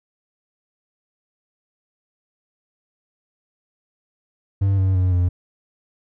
triangle tone with pitch steps, 98 / 94.88 / 91.86 / 88.94 Hz, G2 / F#2 / F#2 / F2, 0 / +44 / -12 / +32 cents, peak -13 dBFS, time 4.61-5.29 s, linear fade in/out 10 ms, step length 170 ms, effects none

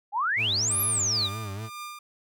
sine exponential two-way sweep, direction up then down, 775 to 11840 to 3437 Hz, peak -23 dBFS, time 0.12-1.3 s, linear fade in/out 50 ms, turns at 0.81 s
40% pulse tone with vibrato, 103.83 Hz, G#2, in tune, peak -32 dBFS, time 0.36-1.7 s, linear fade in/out 50 ms, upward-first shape sine, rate 4.1 Hz, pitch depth 120 cents each way
sawtooth tone with tremolo, 1200 Hz, D6, 37 cents sharp, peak -31 dBFS, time 0.7-1.99 s, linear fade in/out 5 ms, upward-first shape triangle, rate 2 Hz, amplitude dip 85%
effects none

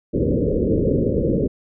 white low-pass noise, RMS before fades -19 dBFS, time 0.13-1.48 s, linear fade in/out 20 ms, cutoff 540 Hz, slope 96 dB/octave, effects none

